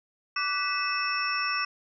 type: tone cluster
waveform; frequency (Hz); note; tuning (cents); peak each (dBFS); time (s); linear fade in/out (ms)
sine; 1163 / 1491 / 1967 / 2600 / 5430; D6 / F#6 / B6 / E7 / F8; -17 / +13 / -7 / -24 / -50; -30 / -34 / -36 / -31 / -33; 0.36-1.65; 5
effects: none